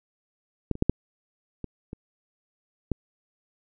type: clicks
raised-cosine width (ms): 3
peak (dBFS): -11 / -24 / -7 / -6 / -20 / -23 / -12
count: 7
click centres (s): 0.713 / 0.754 / 0.824 / 0.896 / 1.643 / 1.931 / 2.917
effects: none